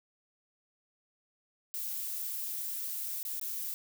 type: noise with dropouts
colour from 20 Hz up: violet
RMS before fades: -37 dBFS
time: 1.74-3.74 s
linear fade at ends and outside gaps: 0 ms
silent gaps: 3.229-3.251 / 3.397-3.413 s
effects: none